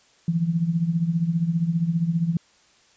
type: tone with tremolo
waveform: sine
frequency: 167.2 Hz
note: E3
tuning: 25 cents sharp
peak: -16 dBFS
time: 0.28-2.37 s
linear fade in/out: 2 ms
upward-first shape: triangle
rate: 15 Hz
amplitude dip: 80%
effects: white hiss -58 dBFS RMS until 2.96 s + resampled to 16000 Hz